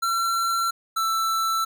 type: tone pair in turn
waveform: square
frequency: 1356 / 1328.9 Hz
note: E6 / E6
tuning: +49 / +14 cents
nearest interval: unison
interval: 35 cents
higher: first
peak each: -22 dBFS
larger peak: neither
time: 0.02-0.71 / 0.96-1.65 s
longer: neither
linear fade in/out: 10 ms
effects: none